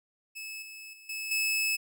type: tone with level steps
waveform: sawtooth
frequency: 2600 Hz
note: E7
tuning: 24 cents flat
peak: -35 / -40 / -47 / -31 / -23 dBFS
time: 0.35-1.77 s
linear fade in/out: 20 ms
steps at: 0.62 / 0.93 / 1.09 / 1.31 s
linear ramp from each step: 5 ms
effects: none